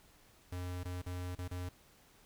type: tone with dropouts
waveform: square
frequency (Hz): 90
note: F#2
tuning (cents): -47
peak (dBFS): -39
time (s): 0.52-1.69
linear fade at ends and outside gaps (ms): 5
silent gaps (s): 0.834-0.852 / 1.018-1.062 / 1.351-1.386 / 1.479-1.511
effects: pink hiss -64 dBFS RMS until 2.25 s